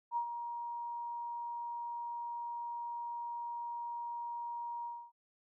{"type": "tone with ADSR envelope", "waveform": "sine", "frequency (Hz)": 946, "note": "A#5", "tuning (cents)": 25, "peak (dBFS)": -30, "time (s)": [0.11, 5.12], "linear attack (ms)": 55, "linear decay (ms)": 87, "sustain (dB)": -8, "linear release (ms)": 270, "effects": []}